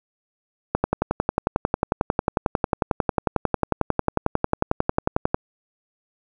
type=click train; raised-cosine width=1 ms; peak=-4 dBFS; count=52; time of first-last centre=0.75-5.345 s; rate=11.1 Hz; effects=none